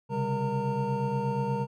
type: tone cluster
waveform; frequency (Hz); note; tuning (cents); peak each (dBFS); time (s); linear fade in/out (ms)
triangle; 131 / 139.4 / 199 / 470.2 / 915; C3 / C#3 / G3 / A#4 / A#5; +2 / +10 / +26 / +15 / -32; -31; 0.09-1.67; 50
effects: none